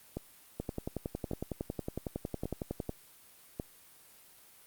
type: two click trains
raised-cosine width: 2 ms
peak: -22 / -21 dBFS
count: 4 / 26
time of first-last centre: 0.17-3.599 / 0.6-2.894 s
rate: 0.875 / 10.9 Hz
effects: white hiss -58 dBFS RMS until 4.66 s + Opus 32 kbps